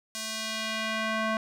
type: tone with band-pass filter sweep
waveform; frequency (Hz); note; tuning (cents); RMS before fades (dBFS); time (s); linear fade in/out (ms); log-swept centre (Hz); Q
square; 220; A3; 0; -31; 0.15-1.37; 0; 6800 to 1200; 0.89
effects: none